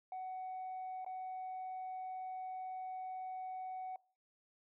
sine tone with dropouts, 747 Hz, F#5, 16 cents sharp, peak -39 dBFS, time 0.12-3.96 s, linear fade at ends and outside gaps 2 ms, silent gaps 1.047-1.063 s, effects noise-tail reverb RT60 0.4 s tail -23 dB re dry + tanh soft clip ceiling -39 dBFS

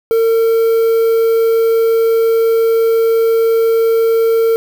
triangle tone with quantisation, 454.3 Hz, A#4, 45 cents flat, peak -7 dBFS, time 0.11-4.56 s, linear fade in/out 0 ms, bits 5, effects none

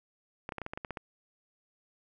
clicks, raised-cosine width 0.5 ms, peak -22 dBFS, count 10, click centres 0.491 / 0.522 / 0.583 / 0.617 / 0.664 / 0.735 / 0.775 / 0.848 / 0.907 / 0.972 s, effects none

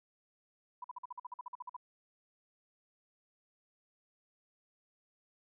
sine tone bursts, 987.8 Hz, B5, in tune, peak -40 dBFS, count 14, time 0.82-1.766 s, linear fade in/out 5 ms, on 23 ms, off 48 ms, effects none

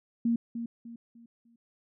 sine tone with echo, 233.1 Hz, A#3, in tune, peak -23 dBFS, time 0.25-0.36 s, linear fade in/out 5 ms, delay 300 ms, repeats 4, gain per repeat -9 dB, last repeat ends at 1.56 s, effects none

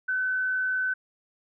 sine tone with frequency modulation, 1515 Hz, F#6, 40 cents sharp, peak -24 dBFS, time 0.08-0.94 s, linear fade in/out 10 ms, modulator 64.5 Hz, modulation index 0.24, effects none

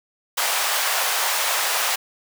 pink high-pass noise, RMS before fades -22 dBFS, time 0.37-1.96 s, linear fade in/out 10 ms, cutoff 680 Hz, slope 24 dB/octave, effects none

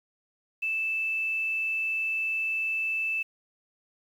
sine tone with quantisation, 2637 Hz, E7, in tune, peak -26 dBFS, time 0.62-3.23 s, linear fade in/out 10 ms, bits 9, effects none

